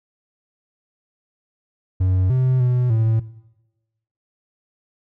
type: tone with pitch steps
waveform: triangle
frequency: 92.8 / 128.9 / 124.5 / 111.7 Hz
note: F#2 / C3 / B2 / A2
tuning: +6 / -26 / +14 / +27 cents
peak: -13 dBFS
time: 2-3.2 s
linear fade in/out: 10 ms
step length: 300 ms
effects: noise-tail reverb RT60 1.0 s tail -18 dB re dry